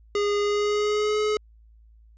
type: tone with pitch glide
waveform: square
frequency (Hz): 410.4 to 424.6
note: G#4 to G#4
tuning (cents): -21 to +38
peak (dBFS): -22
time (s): 0.15-1.37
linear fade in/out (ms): 2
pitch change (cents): +59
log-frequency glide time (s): 0.4-1.19
effects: added 55 Hz sine -50 dBFS peak until 2.17 s + resampled to 16000 Hz